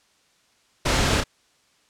pink noise with echo, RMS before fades -21 dBFS, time 0.85-1.21 s, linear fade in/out 10 ms, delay 30 ms, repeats 1, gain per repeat -5 dB, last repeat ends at 1.24 s, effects white hiss -62 dBFS RMS until 1.89 s + low-pass 7000 Hz 12 dB/octave

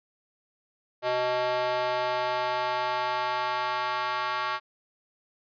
square tone with high-pass filter sweep, 125.1 Hz, B2, 23 cents sharp, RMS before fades -28 dBFS, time 1.02-4.6 s, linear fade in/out 50 ms, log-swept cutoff 600 to 1100 Hz, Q 2.4, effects resampled to 11025 Hz

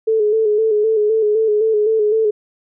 sine tone with vibrato, 431.5 Hz, A4, 34 cents flat, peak -12 dBFS, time 0.07-2.31 s, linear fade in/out 10 ms, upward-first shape square, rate 3.9 Hz, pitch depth 45 cents each way, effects none

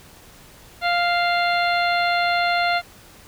harmonic tone with a mistuned harmonic, 698.5 Hz, F5, in tune, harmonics 1 / 2 / 3 / 4 / 5 / 6, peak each -20 / -24 / -25 / -31 / -32 / -30 dBFS, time 0.81-2.82 s, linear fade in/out 50 ms, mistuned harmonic 4, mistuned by -17 cents, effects pink hiss -47 dBFS RMS until 3.27 s

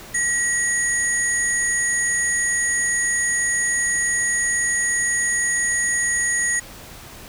sine tone cluster, 1916 / 6730 / 9030 Hz, A#6 / G#8 / C#9, +47 / +22 / +31 cents, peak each -21 / -23 / -25 dBFS, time 0.14-6.6 s, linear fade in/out 10 ms, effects pink hiss -40 dBFS RMS until 7.28 s

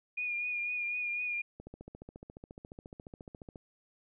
sine tone with vibrato, 2439 Hz, D#7, 35 cents flat, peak -32 dBFS, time 0.17-1.42 s, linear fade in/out 10 ms, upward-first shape triangle, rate 4 Hz, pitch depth 35 cents each way
click train, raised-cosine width 2 ms, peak -33 dBFS, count 29, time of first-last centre 1.6-3.558 s, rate 14.3 Hz
effects none

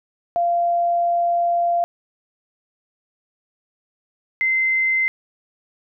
sine tone pair in turn, 691 / 2071 Hz, F5 / C7, -19 / -18 cents, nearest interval octave + perfect fifth, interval 1901 cents, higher second, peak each -16 dBFS, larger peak neither, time 0.36-1.84 / 4.41-5.08 s, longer first, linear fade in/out 0 ms, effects none

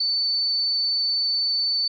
sine tone, 4512 Hz, C#8, 30 cents sharp, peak -20 dBFS, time 0-1.88 s, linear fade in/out 5 ms, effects none

